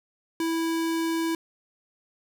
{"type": "tone", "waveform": "square", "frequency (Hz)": 328.6, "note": "E4", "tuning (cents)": -5, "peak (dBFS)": -25, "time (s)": [0.4, 1.35], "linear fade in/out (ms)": 2, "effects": []}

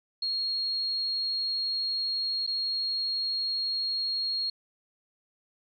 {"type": "tone with dropouts", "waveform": "sine", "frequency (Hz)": 4278, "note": "C8", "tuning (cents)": 38, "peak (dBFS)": -27, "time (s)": [0.22, 4.5], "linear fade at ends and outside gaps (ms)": 5, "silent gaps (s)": [2.466, 2.474], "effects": []}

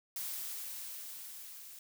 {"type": "noise with level ramp", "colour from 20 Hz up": "blue", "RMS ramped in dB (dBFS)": [-39, -51], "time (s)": [0.16, 1.79], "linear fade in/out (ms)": 2, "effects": []}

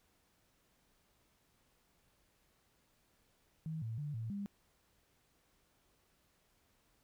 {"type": "tone with pitch steps", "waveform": "sine", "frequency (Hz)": [158.9, 112.5, 147.2, 112.6, 201.2], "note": ["D#3", "A2", "D3", "A2", "G3"], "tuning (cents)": [37, 39, 4, 40, 45], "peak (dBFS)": -38, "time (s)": [3.66, 4.46], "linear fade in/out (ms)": 0, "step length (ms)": 160, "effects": ["pink hiss -74 dBFS RMS until 7.03 s"]}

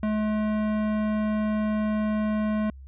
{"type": "tone with tanh clipping", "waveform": "sine", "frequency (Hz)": 213.8, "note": "A3", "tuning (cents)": -49, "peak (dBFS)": -25, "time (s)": [0.03, 2.7], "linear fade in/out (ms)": 2, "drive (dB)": 18, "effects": ["added 67 Hz sine -41 dBFS peak until 2.87 s", "resampled to 8000 Hz"]}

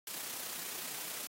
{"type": "noise with amplitude modulation", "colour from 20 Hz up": "white", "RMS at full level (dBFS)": -40, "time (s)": [0.07, 1.27], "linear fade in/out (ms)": 2, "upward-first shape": "sine", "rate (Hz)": 31, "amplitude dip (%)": 40, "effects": ["high-pass 150 Hz 12 dB/octave", "AAC 48 kbps"]}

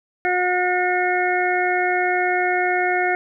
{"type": "harmonic tone", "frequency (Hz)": 361.6, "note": "F#4", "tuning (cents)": -40, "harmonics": [1, 2, 4, 5, 6], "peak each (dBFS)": [-23, -21, -25, -26, -25], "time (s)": [0.25, 3.15], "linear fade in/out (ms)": 0, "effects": []}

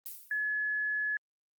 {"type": "noise with exponential decay", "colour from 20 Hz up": "violet", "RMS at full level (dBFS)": -38, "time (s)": [0.06, 0.52], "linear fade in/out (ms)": 0, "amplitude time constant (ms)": 100}
{"type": "tone", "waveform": "sine", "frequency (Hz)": 1704, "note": "G#6", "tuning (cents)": 44, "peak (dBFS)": -29, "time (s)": [0.31, 1.17], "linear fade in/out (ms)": 2}
{"effects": ["Opus 24 kbps"]}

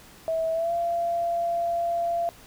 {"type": "tone with pitch glide", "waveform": "sine", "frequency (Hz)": [650, 684.3], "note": ["E5", "F5"], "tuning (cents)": [-24, -35], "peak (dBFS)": -23, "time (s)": [0.28, 2.29], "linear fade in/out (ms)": 0, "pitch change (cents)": 89, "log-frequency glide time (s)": [0.53, 0.73], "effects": ["pink hiss -50 dBFS RMS until 2.46 s"]}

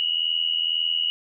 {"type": "tone pair together", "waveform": "sine", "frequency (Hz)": [2868, 2950], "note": ["F7", "F#7"], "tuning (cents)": [45, -6], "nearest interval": "unison", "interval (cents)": 49, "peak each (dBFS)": -24, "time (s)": [0, 1.1], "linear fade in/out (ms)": 0, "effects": []}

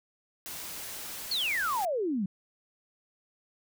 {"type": "noise", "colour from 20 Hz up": "white", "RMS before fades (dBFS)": -40, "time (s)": [0.46, 1.85], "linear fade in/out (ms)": 0}
{"type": "exponential sweep", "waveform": "sine", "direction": "down", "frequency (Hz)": [4545, 179.4], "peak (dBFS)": -27, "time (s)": [1.31, 2.26], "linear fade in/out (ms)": 5}
{"effects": []}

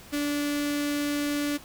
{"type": "tone with notch filter", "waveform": "sawtooth", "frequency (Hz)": 290.5, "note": "D4", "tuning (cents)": -19, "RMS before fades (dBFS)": -28, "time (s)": [0.12, 1.58], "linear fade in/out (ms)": 20, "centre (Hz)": 820, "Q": 1, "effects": ["pink hiss -48 dBFS RMS until 1.64 s"]}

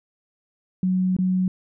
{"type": "tone with dropouts", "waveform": "sine", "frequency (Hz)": 185, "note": "F#3", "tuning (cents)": 0, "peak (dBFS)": -18, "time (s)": [0.83, 1.48], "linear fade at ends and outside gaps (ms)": 2, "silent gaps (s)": [1.166, 1.187], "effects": []}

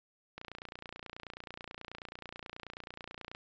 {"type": "click train", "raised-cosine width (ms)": 0.3, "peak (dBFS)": -27, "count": 88, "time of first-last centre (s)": [0.38, 3.349], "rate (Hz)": 29.3, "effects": ["resampled to 16000 Hz"]}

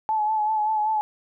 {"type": "tone with vibrato", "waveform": "sine", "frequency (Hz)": 860, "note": "A5", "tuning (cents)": -40, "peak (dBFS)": -20, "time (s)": [0.09, 1.01], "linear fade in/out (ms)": 0, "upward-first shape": "sine", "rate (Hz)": 5.2, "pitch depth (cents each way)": 37, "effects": []}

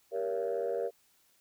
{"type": "chord", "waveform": "sine", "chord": "G diminished seventh", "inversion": "none", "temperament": "just", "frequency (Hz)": [392, 470.4, 564.5, 677.4], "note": ["G4", "Bb4", "Db5", "Fb5"], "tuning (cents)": [0, 16, 31, 47], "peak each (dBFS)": [-36, -32, -35, -38], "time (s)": [0.11, 0.91], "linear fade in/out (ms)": 50, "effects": ["tanh soft clip ceiling -24 dBFS", "white hiss -68 dBFS RMS until 1.4 s"]}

